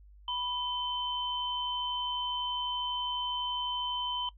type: tone pair together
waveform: sine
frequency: 985 / 3074 Hz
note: B5 / G7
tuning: -5 / -35 cents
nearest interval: octave + minor sixth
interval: 1970 cents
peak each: -35 / -33 dBFS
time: 0.28-4.29 s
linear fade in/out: 2 ms
effects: noise-tail reverb RT60 0.1 s tail -20 dB re dry + added 50 Hz sine -52 dBFS peak until 4.37 s